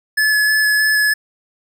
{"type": "tone with vibrato", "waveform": "square", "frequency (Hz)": 1715, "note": "A6", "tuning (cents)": -45, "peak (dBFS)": -13, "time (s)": [0.17, 1.14], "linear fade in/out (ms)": 10, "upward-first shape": "square", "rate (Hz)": 3.2, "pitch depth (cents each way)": 9, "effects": []}